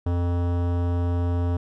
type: tone with hard clipping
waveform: sine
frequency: 87.31 Hz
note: F2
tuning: in tune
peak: -23 dBFS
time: 0.06-1.57 s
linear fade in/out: 5 ms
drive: 18 dB
effects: none